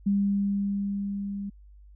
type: tone with level ramp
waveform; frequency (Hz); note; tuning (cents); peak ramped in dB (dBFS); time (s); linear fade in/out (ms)
sine; 200; G3; +35; -20 to -31; 0.06-1.5; 10
effects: added 50 Hz sine -48 dBFS peak until 1.95 s